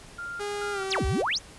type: tone with tremolo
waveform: sine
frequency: 1396.9 Hz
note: F6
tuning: in tune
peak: -33 dBFS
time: 0.18-0.9 s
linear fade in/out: 10 ms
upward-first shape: square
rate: 2.3 Hz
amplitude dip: 80%
type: tone with pitch glide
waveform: sawtooth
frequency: 410 to 384.8 Hz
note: G#4 to G4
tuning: -22 to -32 cents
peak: -26 dBFS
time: 0.39-1.23 s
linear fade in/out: 20 ms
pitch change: -110 cents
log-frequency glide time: 0.72-0.81 s
type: exponential two-way sweep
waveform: sine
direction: down then up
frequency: 8460 to 53.1 to 7140 Hz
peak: -24 dBFS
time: 0.9-1.39 s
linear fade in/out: 20 ms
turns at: 1.06 s
effects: pink hiss -48 dBFS RMS until 1.58 s + resampled to 24000 Hz